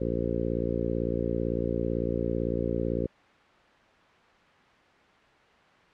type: harmonic tone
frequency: 57.9 Hz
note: A#1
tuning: 11 cents flat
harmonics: 1 / 2 / 3 / 4 / 5 / 6 / 7 / 8 / 9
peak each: -35 / -35 / -35 / -35 / -35 / -35 / -35 / -35 / -35 dBFS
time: 0-3.07 s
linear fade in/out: 10 ms
effects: white hiss -57 dBFS RMS until 5.93 s + low-pass 2000 Hz 12 dB/octave